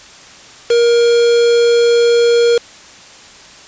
triangle tone with quantisation, 471.1 Hz, A#4, 18 cents sharp, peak -6 dBFS, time 0.7-2.58 s, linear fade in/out 5 ms, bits 3, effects white hiss -38 dBFS RMS until 3.67 s + resampled to 16000 Hz

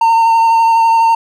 triangle tone with vibrato, 911 Hz, A#5, 40 cents flat, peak -5 dBFS, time 0.01-1.15 s, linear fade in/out 5 ms, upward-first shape sine, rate 12 Hz, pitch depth 15 cents each way, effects none

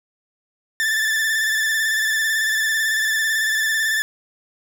40% pulse tone with vibrato, 1760 Hz, A6, in tune, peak -17 dBFS, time 0.8-4.02 s, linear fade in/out 0 ms, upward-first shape square, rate 18 Hz, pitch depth 29 cents each way, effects none

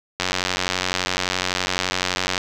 click train, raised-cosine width 0.2 ms, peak -3 dBFS, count 201, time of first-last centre 0.2-2.379 s, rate 91.8 Hz, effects none

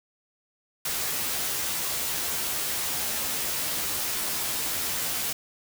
white noise with comb filter, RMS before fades -29 dBFS, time 0.85-5.33 s, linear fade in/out 5 ms, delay 13 ms, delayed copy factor +0.7, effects none

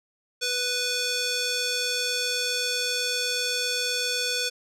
square tone with band-pass filter, 493.9 Hz, B4, in tune, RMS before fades -27 dBFS, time 0.41-4.5 s, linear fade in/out 20 ms, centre 4900 Hz, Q 1.3, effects none

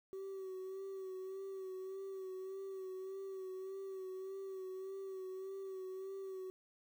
sine tone with vibrato, 381.3 Hz, G4, 48 cents flat, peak -40 dBFS, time 0.13-6.5 s, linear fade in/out 0 ms, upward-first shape sine, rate 1.7 Hz, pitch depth 34 cents each way, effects tanh soft clip ceiling -42 dBFS + 11-bit

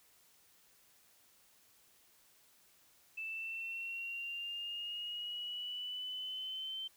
sine linear sweep, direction up, 2637 to 3105 Hz, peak -39 dBFS, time 3.17-6.88 s, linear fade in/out 10 ms, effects white hiss -67 dBFS RMS until 6.96 s

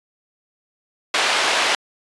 white band-pass noise, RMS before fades -19 dBFS, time 1.14-1.75 s, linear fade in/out 2 ms, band 490 to 3200 Hz, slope 12 dB/octave, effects resampled to 24000 Hz

